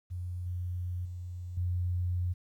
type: tone with level steps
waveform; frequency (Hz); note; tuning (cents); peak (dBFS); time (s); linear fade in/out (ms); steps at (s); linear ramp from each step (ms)
sine; 89.2; F2; +37; -34 / -32 / -37 / -28; 0.1-2.34; 20; 0.46 / 1.05 / 1.57; 5
effects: 11-bit